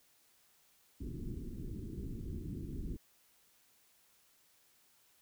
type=low-pass noise; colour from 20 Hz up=pink; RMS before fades=-42 dBFS; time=1-2.97 s; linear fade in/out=10 ms; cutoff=370 Hz; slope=48 dB/octave; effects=white hiss -69 dBFS RMS until 5.21 s